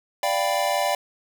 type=chord; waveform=square; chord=G dominant seventh; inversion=second; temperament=equal; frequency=587.3 / 698.5 / 784 / 987.8 Hz; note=D5 / F5 / G5 / B5; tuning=0 / 0 / 0 / 0 cents; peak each=-26 / -27 / -27 / -30 dBFS; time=0.23-0.95 s; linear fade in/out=2 ms; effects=none